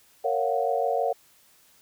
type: chord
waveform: sine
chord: Gb major seventh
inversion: first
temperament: just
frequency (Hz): 462.5 / 555 / 693.7 / 740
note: Bb4 / Db5 / F5 / Gb5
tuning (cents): -14 / +2 / -12 / 0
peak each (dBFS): -28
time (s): 0.24-1.13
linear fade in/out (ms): 10
effects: white hiss -59 dBFS RMS until 1.81 s